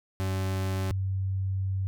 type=tone pair in turn; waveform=40% pulse / sine; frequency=95.1 / 95.71 Hz; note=F#2 / G2; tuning=+48 / -41 cents; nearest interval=unison; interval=11 cents; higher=second; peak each=-26 dBFS; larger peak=neither; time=0.2-0.91 / 0.91-1.87 s; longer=second; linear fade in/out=0 ms; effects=none